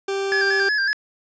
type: tone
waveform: 40% pulse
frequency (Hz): 392.2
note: G4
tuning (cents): +1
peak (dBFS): -21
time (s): 0.08-0.69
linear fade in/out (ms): 5
type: tone with vibrato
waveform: square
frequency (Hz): 1643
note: G#6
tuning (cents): -19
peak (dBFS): -19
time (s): 0.32-0.93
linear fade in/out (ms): 0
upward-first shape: square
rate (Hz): 5.4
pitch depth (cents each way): 59
effects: resampled to 16000 Hz + 9-bit